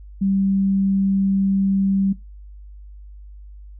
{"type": "tone", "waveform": "sine", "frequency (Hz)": 194.7, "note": "G3", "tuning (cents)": -12, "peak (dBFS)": -16, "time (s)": [0.21, 2.13], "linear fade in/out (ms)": 10, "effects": ["noise-tail reverb RT60 0.2 s tail -19 dB re dry", "added 50 Hz sine -37 dBFS peak until 3.79 s"]}